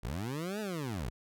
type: linear two-way sweep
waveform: 20% pulse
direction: up then down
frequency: 47.14 to 220 to 47.14 Hz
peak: -30 dBFS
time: 0.03-1.1 s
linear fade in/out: 10 ms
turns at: 0.6 s
effects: none